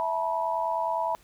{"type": "chord", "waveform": "sine", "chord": "E suspended fourth", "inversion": "none", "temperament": "equal with one note detuned", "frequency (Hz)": [659.3, 880, 969.7], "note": ["E5", "A5", "B5"], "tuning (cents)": [0, 0, -32], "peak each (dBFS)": [-30, -31, -28], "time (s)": [0, 1.15], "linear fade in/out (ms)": 0, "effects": ["pink hiss -59 dBFS RMS until 1.23 s"]}